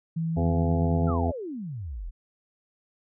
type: tone with pitch glide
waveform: sine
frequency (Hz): 163.6 to 160.23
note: E3 to E3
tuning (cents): -13 to -49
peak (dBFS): -25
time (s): 0.16-1.11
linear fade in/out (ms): 10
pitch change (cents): -36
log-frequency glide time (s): 0.36-0.65
type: harmonic tone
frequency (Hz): 84.6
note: E2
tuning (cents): +45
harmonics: 1 / 2 / 3 / 4 / 5 / 6 / 8 / 9 / 10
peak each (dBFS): -25 / -36 / -29 / -38 / -34 / -36 / -33 / -42 / -40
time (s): 0.36-1.32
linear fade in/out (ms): 20
type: exponential sweep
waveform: sine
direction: down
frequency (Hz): 1420 to 35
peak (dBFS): -32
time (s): 1.07-2.11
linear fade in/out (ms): 20
effects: none